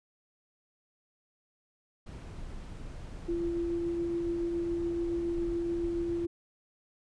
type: noise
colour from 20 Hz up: brown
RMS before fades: -42 dBFS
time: 2.06-6.26 s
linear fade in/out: 10 ms
type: tone with tremolo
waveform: sine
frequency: 341.1 Hz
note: F4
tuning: 41 cents flat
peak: -28 dBFS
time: 3.28-6.27 s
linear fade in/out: 10 ms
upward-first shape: triangle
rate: 7.1 Hz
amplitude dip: 25%
effects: resampled to 22050 Hz